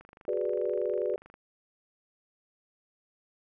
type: click train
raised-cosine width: 0.5 ms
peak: -36 dBFS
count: 34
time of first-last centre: 0.01-1.341 s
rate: 24.8 Hz
type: chord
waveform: sine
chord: G# half-diminished seventh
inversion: third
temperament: equal with one note detuned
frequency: 371.5 / 415.3 / 493.9 / 587.3 Hz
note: F#4 / G#4 / B4 / D5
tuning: +7 / 0 / 0 / 0 cents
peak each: -33 / -33 / -32 / -33 dBFS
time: 0.28-1.16 s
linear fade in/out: 2 ms
effects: none